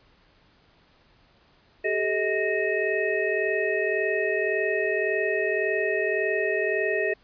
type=tone cluster; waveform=sine; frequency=389.8 / 431.6 / 634 / 1858 / 2564 Hz; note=G4 / A4 / D#5 / A#6 / E7; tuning=-10 / -33 / +32 / -6 / -49 cents; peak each=-28 / -28 / -29 / -28 / -33 dBFS; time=1.84-7.14 s; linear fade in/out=10 ms; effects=pink hiss -60 dBFS RMS until 7.23 s + resampled to 11025 Hz